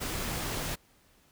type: noise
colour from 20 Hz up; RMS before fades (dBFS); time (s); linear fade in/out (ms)
pink; -34; 0-0.76; 20
effects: pink hiss -64 dBFS RMS until 1.31 s